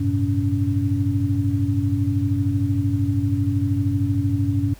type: tone cluster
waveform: sine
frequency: 95.7 / 108.6 / 129.3 / 282.7 Hz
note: G2 / A2 / C3 / C#4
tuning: -41 / -22 / -20 / +34 cents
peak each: -22 / -23 / -28 / -23 dBFS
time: 0-4.74 s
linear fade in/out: 10 ms
effects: added 50 Hz sine -43 dBFS peak until 4.79 s + pink hiss -49 dBFS RMS until 4.79 s